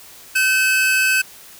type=tone pair together; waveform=45% pulse; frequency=1534 / 2588 Hz; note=G6 / E7; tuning=-38 / -32 cents; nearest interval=major sixth; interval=906 cents; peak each=-17 dBFS; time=0.35-1.22 s; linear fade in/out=10 ms; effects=white hiss -42 dBFS RMS until 1.59 s